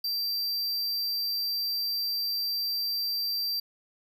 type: tone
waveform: square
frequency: 4699 Hz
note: D8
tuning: in tune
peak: -28 dBFS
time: 0.04-3.6 s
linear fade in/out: 5 ms
effects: none